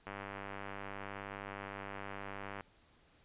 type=click train; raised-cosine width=0.5 ms; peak=-28 dBFS; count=253; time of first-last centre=0.07-2.608 s; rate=99.3 Hz; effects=pink hiss -67 dBFS RMS until 3.24 s + resampled to 8000 Hz